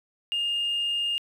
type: tone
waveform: sine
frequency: 2827 Hz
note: F7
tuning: 20 cents sharp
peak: -23 dBFS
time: 0.32-1.18 s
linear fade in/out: 0 ms
effects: tanh soft clip ceiling -21 dBFS + 9-bit